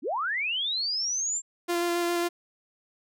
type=linear sweep; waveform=sine; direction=up; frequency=209.6 to 7459 Hz; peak=-26 dBFS; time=0.02-1.42 s; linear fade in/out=50 ms
type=tone with vibrato; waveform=sawtooth; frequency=345.8 Hz; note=F4; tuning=17 cents flat; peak=-21 dBFS; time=1.68-2.29 s; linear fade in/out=20 ms; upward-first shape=square; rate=7.3 Hz; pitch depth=10 cents each way
effects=none